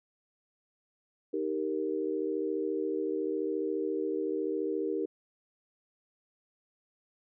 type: chord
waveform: sine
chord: Eb major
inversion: none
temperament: equal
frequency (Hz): 311.1 / 392 / 466.2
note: Eb4 / G4 / Bb4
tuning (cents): 0 / 0 / 0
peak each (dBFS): -34 / -33 / -34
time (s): 1.33-5.06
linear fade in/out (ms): 10
effects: none